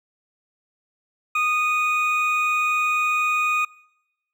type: tone pair together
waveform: triangle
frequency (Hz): 1236 / 2479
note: D#6 / D#7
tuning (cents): -12 / -7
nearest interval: octave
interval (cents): 1205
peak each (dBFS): -20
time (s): 1.35-3.65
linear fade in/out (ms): 5
effects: noise-tail reverb RT60 0.9 s tail -24 dB re dry